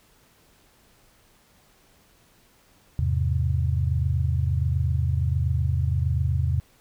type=chord; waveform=sine; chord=E augmented; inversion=none; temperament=equal; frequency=82.41 / 103.83 / 130.81 Hz; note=E2 / G#2 / B#2; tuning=0 / 0 / 0 cents; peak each=-23 / -28 / -25 dBFS; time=2.99-6.6 s; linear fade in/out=0 ms; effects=pink hiss -59 dBFS RMS until 6.8 s